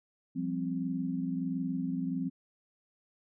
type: chord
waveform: sine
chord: F suspended second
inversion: none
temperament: equal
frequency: 174.61 / 196 / 261.6 Hz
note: F3 / G3 / C4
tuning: 0 / 0 / 0 cents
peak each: -35 / -38 / -33 dBFS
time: 0.35-2.3 s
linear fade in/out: 20 ms
effects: none